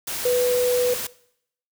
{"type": "tone in noise", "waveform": "sine", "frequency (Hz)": 493.9, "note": "B4", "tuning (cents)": 0, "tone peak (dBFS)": -17, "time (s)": [0.25, 0.94], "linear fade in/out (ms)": 5, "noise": "white", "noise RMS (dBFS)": -29, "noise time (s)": [0.07, 1.07], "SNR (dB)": 9, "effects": ["noise-tail reverb RT60 0.7 s tail -20 dB re dry"]}